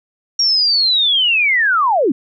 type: linear sweep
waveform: sine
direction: down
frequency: 5630 to 230.1 Hz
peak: -11 dBFS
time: 0.39-2.12 s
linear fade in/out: 5 ms
effects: none